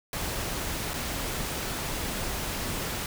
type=noise with dropouts; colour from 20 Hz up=pink; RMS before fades=-32 dBFS; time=0.13-3.06 s; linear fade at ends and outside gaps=1 ms; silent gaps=0.935-0.94 s; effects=none